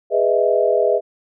sine chord, E major seventh, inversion first, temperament just, 412 / 494.4 / 618.1 / 659.3 Hz, G#4 / B4 / D#5 / E5, -14 / +2 / -12 / 0 cents, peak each -19 dBFS, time 0.1-1.01 s, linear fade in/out 50 ms, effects none

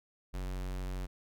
square tone, 46.25 Hz, F#1, in tune, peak -36 dBFS, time 0.33-1.07 s, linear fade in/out 20 ms, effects none

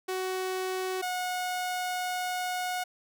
sawtooth tone pair in turn, 373.5 / 728.3 Hz, F#4 / F#5, +16 / -28 cents, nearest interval octave, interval 1156 cents, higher second, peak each -26 dBFS, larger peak neither, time 0.08-1.02 / 1.02-2.84 s, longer second, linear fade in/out 10 ms, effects none

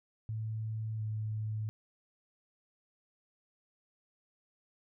sine tone pair in turn, 110 / 108.24 Hz, A2 / A2, 0 / -28 cents, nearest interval unison, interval 28 cents, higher first, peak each -34 / -33 dBFS, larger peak second, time 0.29-0.99 / 0.99-1.69 s, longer neither, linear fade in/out 0 ms, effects none

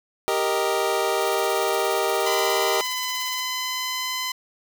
25% pulse chord, Eb major, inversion first, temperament equal, 392 / 466.2 / 622.3 Hz, G4 / Bb4 / Eb5, 0 / 0 / 0 cents, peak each -21 / -22 / -22 dBFS, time 0.28-2.81 s, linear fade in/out 0 ms
blue noise with tremolo, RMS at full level -35 dBFS, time 1.2-3.42 s, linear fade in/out 20 ms, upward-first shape sine, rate 17 Hz, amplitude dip 95%
10% pulse tone with pitch glide, 1010 to 1019.4 Hz, B5 to C6, +39 to -45 cents, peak -17 dBFS, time 2.26-4.32 s, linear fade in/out 5 ms, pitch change +16 cents, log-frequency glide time 2.63-4.18 s
effects none

